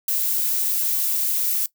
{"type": "noise", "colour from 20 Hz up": "violet", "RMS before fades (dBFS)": -22, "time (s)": [0.08, 1.66], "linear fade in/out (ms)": 2, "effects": ["noise-tail reverb RT60 0.1 s tail -19 dB re dry"]}